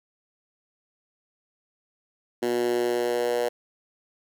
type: tone with high-pass filter sweep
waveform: 10% pulse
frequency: 120.6 Hz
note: B2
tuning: 41 cents flat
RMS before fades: -25 dBFS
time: 2.42-3.49 s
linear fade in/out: 10 ms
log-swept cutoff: 310 to 510 Hz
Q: 3.6
effects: none